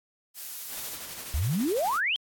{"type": "noise", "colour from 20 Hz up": "blue", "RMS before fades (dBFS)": -38, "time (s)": [0.34, 0.98], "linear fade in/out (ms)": 50}
{"type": "noise with tremolo", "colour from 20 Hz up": "white", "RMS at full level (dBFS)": -38, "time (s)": [0.68, 2.01], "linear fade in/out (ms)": 50, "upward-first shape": "sine", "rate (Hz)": 12, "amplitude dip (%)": 35}
{"type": "exponential sweep", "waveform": "sine", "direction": "up", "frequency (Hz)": [65, 3279], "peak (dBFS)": -24, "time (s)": [1.34, 2.16], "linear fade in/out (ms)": 0}
{"effects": ["AAC 64 kbps"]}